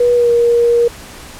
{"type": "tone with pitch glide", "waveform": "sine", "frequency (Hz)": [484.8, 472.9], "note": ["B4", "A#4"], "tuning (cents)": [-32, 25], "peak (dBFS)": -8, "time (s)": [0, 0.88], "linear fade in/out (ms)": 5, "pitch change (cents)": -43, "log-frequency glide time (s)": [0.15, 0.31], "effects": ["pink hiss -34 dBFS RMS until 1.39 s", "low-pass 12000 Hz 12 dB/octave"]}